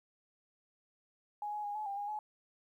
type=tone with pitch steps; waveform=sine; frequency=832 / 839 / 821 / 853 / 797 / 818 / 848 Hz; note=G#5 / G#5 / G#5 / G#5 / G5 / G#5 / G#5; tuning=+3 / +17 / -20 / +46 / +28 / -26 / +36 cents; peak=-36 dBFS; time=1.42-2.19 s; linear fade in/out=2 ms; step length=110 ms; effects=12-bit